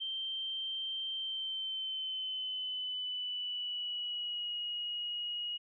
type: tone with pitch glide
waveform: sine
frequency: 3136 to 2892 Hz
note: G7 to F#7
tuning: 0 to -40 cents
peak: -35 dBFS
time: 0-5.58 s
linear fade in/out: 20 ms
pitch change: -140 cents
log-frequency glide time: 1.12-4.55 s
effects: none